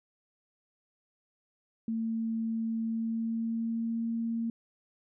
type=tone with pitch glide; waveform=sine; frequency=225.5 to 229.4 Hz; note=A3 to A#3; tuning=+43 to -28 cents; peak=-29 dBFS; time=1.88-4.5 s; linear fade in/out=2 ms; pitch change=+29 cents; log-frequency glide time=2.79-4.07 s; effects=none